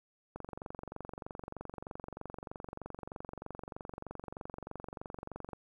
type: click train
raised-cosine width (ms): 1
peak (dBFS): -28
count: 121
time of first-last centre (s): 0.36-5.532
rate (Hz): 23.2
effects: 11-bit